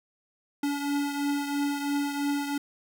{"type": "beating tone pair", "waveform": "square", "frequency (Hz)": [285.1, 288.1], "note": ["C#4", "D4"], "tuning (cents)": [49, -33], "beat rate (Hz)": 3, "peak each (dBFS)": [-28, -35], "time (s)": [0.63, 2.58], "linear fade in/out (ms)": 5, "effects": []}